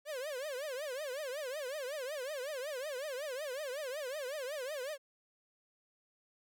45% pulse tone with vibrato, 555 Hz, C#5, 2 cents sharp, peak -38 dBFS, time 0.05-4.98 s, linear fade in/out 50 ms, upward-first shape triangle, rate 5.4 Hz, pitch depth 240 cents each way, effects none

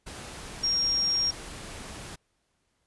sine tone in noise, 5580 Hz, F8, 2 cents flat, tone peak -23 dBFS, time 0.63-1.31 s, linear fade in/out 10 ms, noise pink, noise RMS -41 dBFS, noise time 0.06-2.16 s, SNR +15 dB, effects pink hiss -74 dBFS RMS until 2.86 s + resampled to 24000 Hz

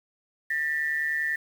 sine tone pair together, 1789 / 1939 Hz, A6 / B6, +28 / -32 cents, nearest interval minor second, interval 140 cents, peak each -26 / -30 dBFS, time 0.5-1.36 s, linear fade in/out 5 ms, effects 8-bit

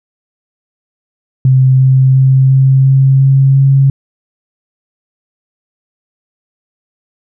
sine tone with pitch steps, 130.81 / 131.72 / 132.64 / 133.56 / 134.49 / 135.42 / 136.36 Hz, C3 / C3 / C3 / C3 / C3 / C#3 / C#3, 0 / +12 / +24 / +36 / +48 / -40 / -28 cents, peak -4 dBFS, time 1.45-3.9 s, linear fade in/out 2 ms, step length 350 ms, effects none

